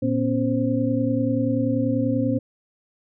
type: tone cluster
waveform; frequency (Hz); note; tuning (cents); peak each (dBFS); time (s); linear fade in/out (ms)
sine; 115.4 / 244.7 / 275 / 522; A#2 / B3 / C#4 / C5; -17 / -16 / -14 / -4; -26 / -24 / -23 / -27; 0.02-2.39; 10
effects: none